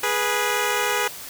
10% pulse tone pair together, 415 / 489.1 Hz, G#4 / B4, -1 / -17 cents, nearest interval minor third, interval 284 cents, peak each -15 dBFS, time 0.03-1.08 s, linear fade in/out 5 ms, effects white hiss -37 dBFS RMS until 1.29 s

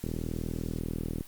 click train, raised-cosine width 3 ms, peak -20 dBFS, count 48, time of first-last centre 0.04-1.209 s, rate 40.2 Hz, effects white hiss -52 dBFS RMS until 1.27 s + Opus 48 kbps

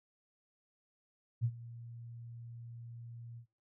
sine tone with ADSR envelope, 117.4 Hz, A#2, 13 cents sharp, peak -27 dBFS, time 1.41-3.46 s, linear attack 34 ms, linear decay 61 ms, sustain -19 dB, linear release 86 ms, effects noise-tail reverb RT60 0.4 s tail -22 dB re dry

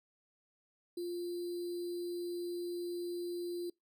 sine tone with sample-and-hold, 349.2 Hz, F4, in tune, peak -36 dBFS, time 0.97-3.7 s, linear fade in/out 5 ms, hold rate 4410 Hz, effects noise-tail reverb RT60 0.2 s tail -26 dB re dry

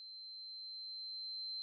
sine tone with level ramp, 4104 Hz, C8, 34 cents flat, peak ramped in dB -49 to -40 dBFS, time 0-1.62 s, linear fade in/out 0 ms, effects none

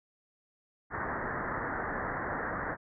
white low-pass noise, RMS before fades -35 dBFS, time 0.9-2.77 s, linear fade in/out 50 ms, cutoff 1900 Hz, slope 96 dB/octave, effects none

